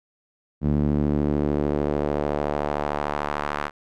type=tone with band-pass filter sweep; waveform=sawtooth; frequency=73.42 Hz; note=D2; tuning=in tune; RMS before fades=-24 dBFS; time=0.61-3.71 s; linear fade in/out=50 ms; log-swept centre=200 to 1300 Hz; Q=1.4; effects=none